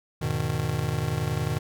square chord, E major seventh, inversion none, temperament just, 82.41 / 103.01 / 123.61 / 154.51 Hz, E2 / G#2 / B2 / D#3, 0 / -14 / +2 / -12 cents, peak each -35 / -33 / -30 / -30 dBFS, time 0.21-1.59 s, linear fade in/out 10 ms, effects none

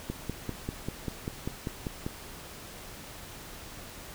click train, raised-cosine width 3 ms, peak -19 dBFS, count 11, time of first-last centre 0.1-2.065 s, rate 5.09 Hz, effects pink hiss -45 dBFS RMS until 4.14 s

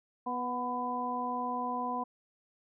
harmonic tone with a mistuned harmonic, 246.2 Hz, B3, 5 cents flat, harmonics 1 / 2 / 3 / 4, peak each -38 / -42 / -37 / -34 dBFS, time 0.26-2.04 s, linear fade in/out 10 ms, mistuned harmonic 4, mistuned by +28 cents, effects none

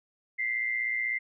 sine tone pair together, 1976.8 / 2093 Hz, B6 / C7, +1 / 0 cents, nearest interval minor second, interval 99 cents, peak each -34 / -28 dBFS, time 0.38-1.19 s, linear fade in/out 20 ms, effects none

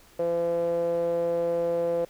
sawtooth tone with band-pass filter, 170 Hz, F3, 46 cents flat, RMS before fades -26 dBFS, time 0.19-2.05 s, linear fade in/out 5 ms, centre 530 Hz, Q 7.4, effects pink hiss -55 dBFS RMS until 2.09 s

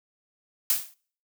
blue noise with exponential decay, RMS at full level -19 dBFS, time 0.7-0.94 s, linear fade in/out 2 ms, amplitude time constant 52 ms, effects noise-tail reverb RT60 0.5 s tail -25 dB re dry

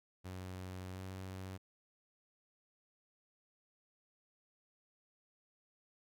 sawtooth tone with pitch glide, 92.5 to 94.28 Hz, F#2 to F#2, 0 to +33 cents, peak -40 dBFS, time 0.24-1.58 s, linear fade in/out 20 ms, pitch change +33 cents, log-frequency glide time 0.9-1.01 s, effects none

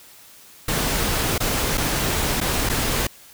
pink noise with dropouts, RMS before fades -22 dBFS, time 0.68-3.07 s, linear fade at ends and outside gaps 5 ms, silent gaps 1.381-1.402 / 1.774-1.778 / 2.404-2.412 / 2.691-2.696 s, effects white hiss -47 dBFS RMS until 3.33 s

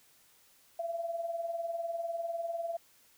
sine tone with tremolo, 674 Hz, E5, 38 cents sharp, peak -30 dBFS, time 0.79-2.77 s, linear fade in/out 5 ms, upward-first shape triangle, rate 20 Hz, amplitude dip 70%, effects white hiss -64 dBFS RMS until 3.17 s

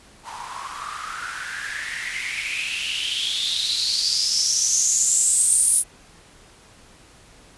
blue noise with band-pass filter sweep, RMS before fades -23 dBFS, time 0.23-5.84 s, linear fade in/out 50 ms, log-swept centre 900 to 10000 Hz, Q 7.9, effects pink hiss -50 dBFS RMS until 7.57 s + resampled to 24000 Hz

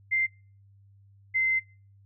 sine tone pair in turn, 2089 / 2070 Hz, C7 / C7, -3 / -19 cents, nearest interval unison, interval 16 cents, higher first, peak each -22 dBFS, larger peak neither, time 0.11-0.27 / 1.34-1.6 s, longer second, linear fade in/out 20 ms, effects noise-tail reverb RT60 0.4 s tail -26 dB re dry + added 99 Hz sine -54 dBFS peak until 2.05 s

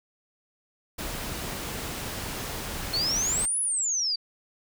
pink noise, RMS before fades -34 dBFS, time 0.98-3.46 s, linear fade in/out 10 ms
sine exponential two-way sweep, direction up then down, 4253 to 10500 to 4583 Hz, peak -24 dBFS, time 2.93-4.16 s, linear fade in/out 10 ms, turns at 3.6 s
effects none

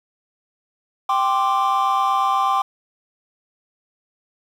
triangle chord, G suspended fourth, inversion none, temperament equal, 784 / 1046.5 / 1174.7 Hz, G5 / C6 / D6, 0 / 0 / 0 cents, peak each -18 dBFS, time 1.09-2.62 s, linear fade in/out 5 ms, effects tanh soft clip ceiling -9 dBFS + 8-bit

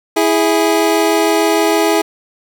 25% pulse tone pair together, 328.8 / 415.3 Hz, E4 / G#4, -4 / 0 cents, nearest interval major third, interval 404 cents, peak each -10 dBFS, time 0.16-2.02 s, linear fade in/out 10 ms, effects none

